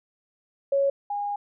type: tone pair in turn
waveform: sine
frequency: 554.4 / 816.9 Hz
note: C#5 / G#5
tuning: 0 / -29 cents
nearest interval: perfect fifth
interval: 671 cents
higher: second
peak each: -19 / -26 dBFS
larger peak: first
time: 0.72-0.9 / 1.1-1.36 s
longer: second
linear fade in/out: 5 ms
effects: none